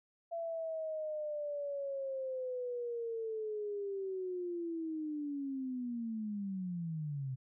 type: linear sweep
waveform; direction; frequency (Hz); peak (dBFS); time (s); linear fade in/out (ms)
sine; down; 676 to 127.3; -36; 0.31-7.36; 20
effects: none